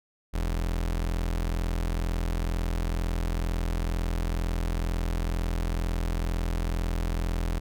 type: tone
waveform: 35% pulse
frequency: 42.12 Hz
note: E1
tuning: 38 cents sharp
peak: -24 dBFS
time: 0.33-7.6 s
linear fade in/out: 20 ms
effects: none